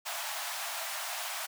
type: high-pass noise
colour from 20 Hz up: pink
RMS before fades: -37 dBFS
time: 0.05-1.47 s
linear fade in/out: 20 ms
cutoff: 620 Hz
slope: 96 dB/octave
effects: none